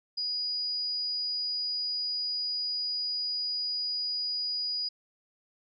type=tone; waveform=sine; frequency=4910 Hz; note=D#8; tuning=24 cents flat; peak=-29 dBFS; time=0.17-4.89 s; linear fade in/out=10 ms; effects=none